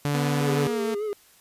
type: tone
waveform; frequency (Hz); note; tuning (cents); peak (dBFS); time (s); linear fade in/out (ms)
sawtooth; 144.8; D3; -24; -19; 0.05-0.67; 0
type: tone with pitch glide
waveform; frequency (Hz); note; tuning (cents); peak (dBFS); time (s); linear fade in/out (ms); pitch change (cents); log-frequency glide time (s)
sawtooth; 246.9 to 227.7; B3 to A#3; 0 to -40; -24; 0.14-0.95; 10; -140; 0.58-0.83
type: tone with vibrato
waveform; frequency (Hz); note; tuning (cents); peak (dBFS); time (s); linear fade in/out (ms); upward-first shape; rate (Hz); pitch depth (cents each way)
triangle; 419.4; G#4; +17; -24; 0.41-1.13; 0; sine; 6.7; 58
effects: white hiss -56 dBFS RMS until 1.4 s + resampled to 32000 Hz